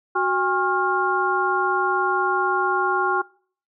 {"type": "tone cluster", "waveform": "sine", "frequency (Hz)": [370.3, 810, 1085, 1401], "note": ["F#4", "G#5", "C#6", "F6"], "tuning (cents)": [1, -43, -37, 5], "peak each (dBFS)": -24, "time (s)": [0.15, 3.22], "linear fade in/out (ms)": 10, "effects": ["noise-tail reverb RT60 0.5 s tail -24 dB re dry"]}